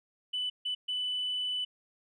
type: tone bursts at uneven times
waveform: sine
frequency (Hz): 2991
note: F#7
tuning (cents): +18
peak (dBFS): -29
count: 3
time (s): 0.33-0.5 / 0.65-0.75 / 0.88-1.65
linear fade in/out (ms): 10
effects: tanh soft clip ceiling -26 dBFS